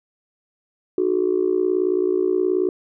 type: tone with amplitude modulation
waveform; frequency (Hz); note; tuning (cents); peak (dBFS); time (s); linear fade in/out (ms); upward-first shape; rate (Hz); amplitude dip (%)
sine; 370; F#4; 0; -12; 0.98-2.69; 2; sine; 58.7; 95
effects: tanh soft clip ceiling -9 dBFS